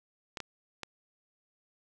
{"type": "clicks", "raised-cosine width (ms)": 0.2, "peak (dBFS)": -20, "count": 3, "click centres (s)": [0.372, 0.403, 0.833], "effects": []}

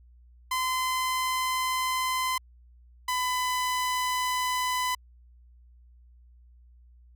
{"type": "tone pair in turn", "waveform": "sawtooth", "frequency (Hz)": [1027, 1004.1], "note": ["C6", "B5"], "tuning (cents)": [-33, 28], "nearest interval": "unison", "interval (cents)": 39, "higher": "first", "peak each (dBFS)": -22, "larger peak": "neither", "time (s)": [[0.51, 2.38], [3.08, 4.95]], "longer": "neither", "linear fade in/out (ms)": 5, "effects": ["added 60 Hz sine -52 dBFS peak until 7.15 s"]}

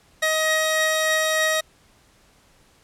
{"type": "tone pair together", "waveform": "sawtooth", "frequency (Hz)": [630, 1893.3], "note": ["D#5", "A#6"], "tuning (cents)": [21, 26], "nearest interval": "octave + perfect fifth", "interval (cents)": 1905, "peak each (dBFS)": -18, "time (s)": [0.22, 1.61], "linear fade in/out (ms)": 10, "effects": ["pink hiss -57 dBFS RMS until 2.83 s", "low-pass 11000 Hz 12 dB/octave"]}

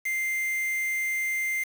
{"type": "tone with quantisation", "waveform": "triangle", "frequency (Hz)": 2090, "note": "C7", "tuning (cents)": -2, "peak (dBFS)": -24, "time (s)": [0.05, 1.64], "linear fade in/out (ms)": 10, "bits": 6, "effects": []}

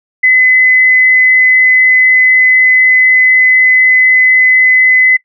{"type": "tone", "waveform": "sine", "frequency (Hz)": 2024, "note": "B6", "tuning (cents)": 42, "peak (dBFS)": -4, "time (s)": [0.23, 5.17], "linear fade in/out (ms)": 10, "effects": ["noise-tail reverb RT60 0.1 s tail -19 dB re dry"]}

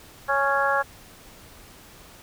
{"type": "harmonic tone", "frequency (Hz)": 277.2, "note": "C#4", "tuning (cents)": 0, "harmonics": [2, 3, 4, 5, 6], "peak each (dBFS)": [-26, -26, -26, -26, -26], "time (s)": [0.28, 0.83], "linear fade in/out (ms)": 20, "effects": ["pink hiss -48 dBFS RMS until 2.22 s"]}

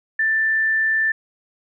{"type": "tone", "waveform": "sine", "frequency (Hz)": 1771, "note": "A6", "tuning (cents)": 11, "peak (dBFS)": -16, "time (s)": [0.19, 1.12], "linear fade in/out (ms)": 5, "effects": []}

